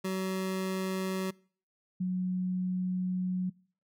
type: tone pair in turn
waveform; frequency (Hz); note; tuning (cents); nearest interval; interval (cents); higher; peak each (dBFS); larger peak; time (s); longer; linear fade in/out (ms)
25% pulse / sine; 188.7 / 183.33; F#3 / F#3; +34 / -16; unison; 50; first; -27 / -28; first; 0.04-1.31 / 2-3.5; second; 10
effects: noise-tail reverb RT60 0.5 s tail -25 dB re dry